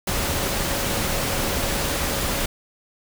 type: tone in noise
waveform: sine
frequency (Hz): 556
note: C#5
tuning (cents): +5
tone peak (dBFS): -34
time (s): 0.07-2.46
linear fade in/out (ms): 5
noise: pink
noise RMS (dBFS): -24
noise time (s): 0.07-2.46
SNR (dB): -13
effects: none